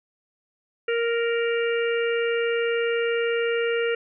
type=harmonic tone; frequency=466.2 Hz; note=A#4; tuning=in tune; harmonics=1 / 3 / 4 / 5 / 6; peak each=-22 / -31 / -33 / -34 / -34 dBFS; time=0.88-3.95 s; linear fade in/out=5 ms; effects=none